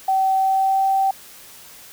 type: tone with pitch glide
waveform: sine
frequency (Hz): 767 to 775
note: G5 to G5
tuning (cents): -38 to -20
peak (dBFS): -15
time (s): 0.08-1.11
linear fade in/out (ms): 5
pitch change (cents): +18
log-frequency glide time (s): 0.37-0.84
effects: white hiss -43 dBFS RMS until 1.92 s